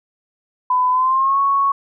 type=tone with pitch glide; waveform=sine; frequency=1004 to 1107.6 Hz; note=B5 to C#6; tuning=+28 to -2 cents; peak=-13 dBFS; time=0.7-1.72 s; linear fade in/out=5 ms; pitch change=+170 cents; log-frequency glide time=0.91-1.39 s; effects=none